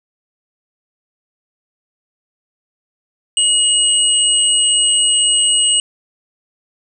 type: tone pair together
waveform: sine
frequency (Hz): 2900 / 8202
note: F#7 / C9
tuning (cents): -35 / -36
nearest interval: octave + tritone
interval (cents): 1799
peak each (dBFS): -13 / -14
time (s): 3.37-5.8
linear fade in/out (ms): 2
effects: none

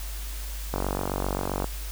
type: click train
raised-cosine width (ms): 1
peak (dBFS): -13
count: 44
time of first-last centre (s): 0.74-1.643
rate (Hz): 47.6
effects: added 50 Hz sine -32 dBFS peak until 1.91 s + white hiss -41 dBFS RMS until 1.91 s

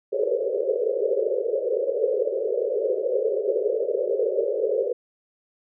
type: band-pass noise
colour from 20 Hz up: white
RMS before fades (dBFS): -24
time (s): 0.12-4.93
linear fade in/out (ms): 10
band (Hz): 390 to 560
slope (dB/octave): 96
effects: none

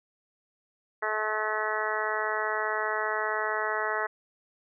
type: harmonic tone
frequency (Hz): 215.2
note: A3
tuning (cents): -38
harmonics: 2 / 3 / 4 / 5 / 6 / 7 / 8 / 9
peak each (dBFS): -35 / -35 / -35 / -35 / -35 / -35 / -35 / -35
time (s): 1.02-4.07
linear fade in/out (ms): 10
effects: none

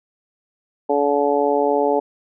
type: harmonic tone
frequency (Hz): 143.5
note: D3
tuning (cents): -40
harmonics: 2 / 3 / 4 / 5 / 6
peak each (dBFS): -24 / -19 / -21 / -24 / -22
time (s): 0.89-2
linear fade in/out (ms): 10
effects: none

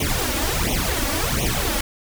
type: noise with flanger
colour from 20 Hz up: pink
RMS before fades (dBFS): -22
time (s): 0-1.81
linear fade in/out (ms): 5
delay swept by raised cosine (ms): 0.32 to 3.62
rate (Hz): 1.4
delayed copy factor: +0.9
effects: none

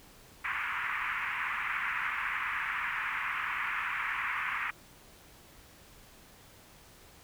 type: band-pass noise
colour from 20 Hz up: white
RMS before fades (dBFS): -34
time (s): 0.44-4.71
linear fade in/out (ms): 10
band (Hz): 990 to 2400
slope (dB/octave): 48
effects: pink hiss -56 dBFS RMS until 7.23 s

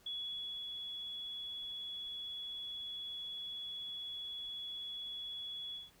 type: tone with ADSR envelope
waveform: sine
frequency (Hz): 3379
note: G#7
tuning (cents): +29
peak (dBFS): -38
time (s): 0.06-5.91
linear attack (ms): 5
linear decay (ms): 590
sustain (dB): -3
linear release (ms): 170
effects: pink hiss -66 dBFS RMS until 6 s

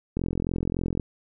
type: click train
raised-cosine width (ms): 3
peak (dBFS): -14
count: 37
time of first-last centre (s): 0.17-0.998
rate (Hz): 43.5
effects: none

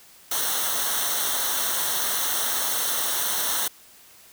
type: noise with comb filter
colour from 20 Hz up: white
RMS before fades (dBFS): -25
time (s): 0.31-3.68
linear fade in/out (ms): 5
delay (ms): 0.41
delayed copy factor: -0.75
effects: white hiss -51 dBFS RMS until 4.32 s

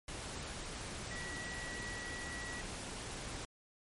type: tone in noise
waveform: sine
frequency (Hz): 1935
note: B6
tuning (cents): -36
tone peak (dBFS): -44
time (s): 1.11-2.61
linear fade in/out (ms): 2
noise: pink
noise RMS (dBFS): -44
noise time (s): 0.08-3.45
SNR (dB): -3
effects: MP3 48 kbps

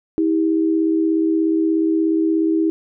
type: tone pair together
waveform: sine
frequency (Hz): 321.7 / 398.5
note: E4 / G4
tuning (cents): -42 / +28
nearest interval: major third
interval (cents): 370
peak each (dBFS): -15 / -23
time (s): 0.18-2.7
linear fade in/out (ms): 0
effects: none

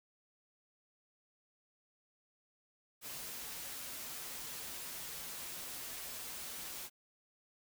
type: noise with comb filter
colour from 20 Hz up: white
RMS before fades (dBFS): -45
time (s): 3.01-6.9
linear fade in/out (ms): 50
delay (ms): 10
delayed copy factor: -0.5
effects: none

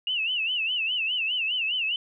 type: tone with vibrato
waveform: sine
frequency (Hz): 2800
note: F7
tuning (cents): +4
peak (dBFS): -24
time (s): 0.07-1.96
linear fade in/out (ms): 2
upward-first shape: sine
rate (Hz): 4.9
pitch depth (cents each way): 150
effects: none

